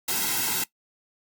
white noise with comb filter, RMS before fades -26 dBFS, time 0.08-0.64 s, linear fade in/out 5 ms, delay 1.7 ms, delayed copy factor -0.9, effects noise-tail reverb RT60 0.1 s tail -19 dB re dry + Opus 48 kbps

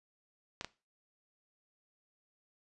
clicks, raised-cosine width 0.2 ms, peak -20 dBFS, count 2, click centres 0.611 / 0.646 s, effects noise-tail reverb RT60 0.3 s tail -19 dB re dry + resampled to 24000 Hz

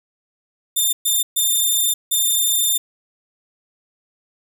5% pulse tone bursts at uneven times, 3594 Hz, A7, 36 cents sharp, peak -8 dBFS, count 4, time 0.76-0.93 / 1.05-1.23 / 1.36-1.94 / 2.11-2.78 s, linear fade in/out 10 ms, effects none

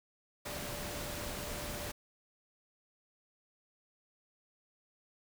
sine tone in noise, 587.3 Hz, D5, in tune, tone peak -47 dBFS, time 0.45-1.92 s, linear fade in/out 10 ms, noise pink, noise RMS -41 dBFS, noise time 0.45-1.92 s, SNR -9 dB, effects none

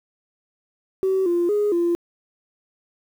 sine tone with pitch steps, 380.9 / 346.7 / 415 / 343.8 Hz, G4 / F4 / G#4 / F4, -50 / -13 / -1 / -27 cents, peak -16 dBFS, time 1.03-1.95 s, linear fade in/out 0 ms, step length 230 ms, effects tanh soft clip ceiling -14 dBFS + 8-bit

